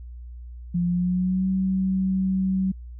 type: tone with pitch glide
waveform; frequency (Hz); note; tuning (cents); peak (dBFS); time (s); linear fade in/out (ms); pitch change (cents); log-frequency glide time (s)
sine; 174.61 to 189.32; F3 to F#3; 0 to +40; -20; 0.74-2.72; 10; +140; 0.85-1.48
effects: added 60 Hz sine -36 dBFS peak until 2.99 s